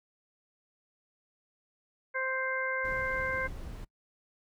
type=harmonic tone; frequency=523.3 Hz; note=C5; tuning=in tune; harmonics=1 / 2 / 3 / 4; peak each=-36 / -38 / -33 / -36 dBFS; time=2.14-3.48 s; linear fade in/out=20 ms
type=noise; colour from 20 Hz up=brown; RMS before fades=-42 dBFS; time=2.84-3.85 s; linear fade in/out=10 ms
effects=noise-tail reverb RT60 0.1 s tail -24 dB re dry